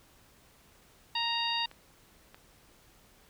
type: harmonic tone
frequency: 932.3 Hz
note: A#5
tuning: in tune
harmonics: 1 / 2 / 3 / 4 / 5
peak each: -34 / -39 / -34 / -34 / -37 dBFS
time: 1.15-1.66 s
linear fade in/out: 5 ms
type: clicks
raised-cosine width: 0.3 ms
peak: -33 dBFS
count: 2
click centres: 1.714 / 2.345 s
effects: pink hiss -61 dBFS RMS until 3.29 s